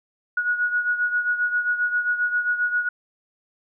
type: beating tone pair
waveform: sine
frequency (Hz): 1455 / 1462.5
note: F#6 / F#6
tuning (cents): -29 / -21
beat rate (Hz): 7.5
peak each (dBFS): -21 / -27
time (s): 0.37-2.89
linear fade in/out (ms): 5
effects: none